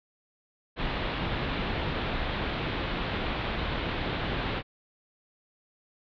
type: low-pass noise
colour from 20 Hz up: pink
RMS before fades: -31 dBFS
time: 0.76-4.63 s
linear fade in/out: 50 ms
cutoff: 3900 Hz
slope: 48 dB/octave
effects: none